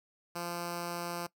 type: tone with notch filter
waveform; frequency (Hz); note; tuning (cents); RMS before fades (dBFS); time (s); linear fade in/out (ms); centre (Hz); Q
5% pulse; 172.9; F3; -17; -38; 0.35-1.27; 10; 1900; 1.9
effects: noise-tail reverb RT60 0.1 s tail -20 dB re dry